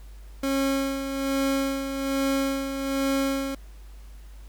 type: tone with tremolo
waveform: 30% pulse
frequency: 272.5 Hz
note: C#4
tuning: 29 cents flat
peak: -19 dBFS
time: 0.43-3.55 s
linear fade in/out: 5 ms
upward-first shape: sine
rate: 1.2 Hz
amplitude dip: 55%
effects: added 50 Hz sine -41 dBFS peak until 4.48 s + pink hiss -57 dBFS RMS until 4.48 s